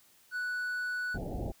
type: tone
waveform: triangle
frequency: 1480 Hz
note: F#6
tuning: in tune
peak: -30 dBFS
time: 0.31-1.18 s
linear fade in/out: 50 ms
type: low-pass noise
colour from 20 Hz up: pink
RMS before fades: -36 dBFS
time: 1.14-1.52 s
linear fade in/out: 10 ms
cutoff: 810 Hz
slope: 96 dB/octave
effects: white hiss -63 dBFS RMS until 1.6 s